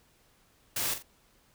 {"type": "noise with echo", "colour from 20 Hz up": "white", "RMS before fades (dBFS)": -31, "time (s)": [0.76, 0.94], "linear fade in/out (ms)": 5, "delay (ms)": 43, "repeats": 2, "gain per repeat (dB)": -9, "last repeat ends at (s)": 1.026, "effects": ["pink hiss -65 dBFS RMS until 1.54 s"]}